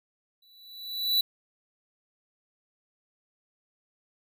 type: tone with exponential growth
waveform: square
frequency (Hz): 3955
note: B7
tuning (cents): +2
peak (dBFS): -20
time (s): 0.42-1.21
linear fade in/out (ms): 5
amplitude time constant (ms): 170
effects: none